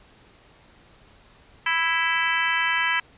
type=harmonic tone with a mistuned harmonic; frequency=329.6 Hz; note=E4; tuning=in tune; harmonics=3 / 4 / 5 / 6 / 7 / 8 / 9; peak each=-28 / -31 / -26 / -26 / -29 / -30 / -30 dBFS; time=1.66-3 s; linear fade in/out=5 ms; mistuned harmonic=9; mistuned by=+62 cents; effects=pink hiss -54 dBFS RMS until 3.17 s + resampled to 8000 Hz